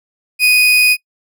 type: tone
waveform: 35% pulse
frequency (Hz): 2489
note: D#7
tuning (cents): 0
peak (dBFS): -6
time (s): 0.39-0.97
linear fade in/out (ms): 50
effects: noise-tail reverb RT60 0.1 s tail -24 dB re dry